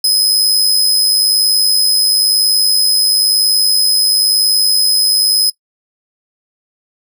sawtooth tone with amplitude modulation, 5070 Hz, D#8, 32 cents sharp, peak -4 dBFS, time 0.04-5.5 s, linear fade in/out 5 ms, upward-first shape sine, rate 101 Hz, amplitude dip 50%, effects noise-tail reverb RT60 0.1 s tail -21 dB re dry

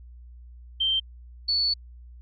sine tone pair in turn, 3136 / 4445 Hz, G7 / C#8, 0 / +4 cents, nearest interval tritone, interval 604 cents, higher second, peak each -21 dBFS, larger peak neither, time 0.8-1 / 1.48-1.74 s, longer second, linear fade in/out 10 ms, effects added 60 Hz sine -43 dBFS peak until 2.21 s

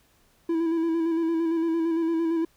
triangle tone with vibrato, 329.7 Hz, E4, in tune, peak -20 dBFS, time 0.49-2.45 s, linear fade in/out 5 ms, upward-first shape square, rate 8.8 Hz, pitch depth 29 cents each way, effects pink hiss -63 dBFS RMS until 2.56 s

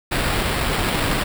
pink noise with sample-and-hold, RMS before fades -21 dBFS, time 0.11-1.24 s, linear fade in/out 10 ms, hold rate 6300 Hz, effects none

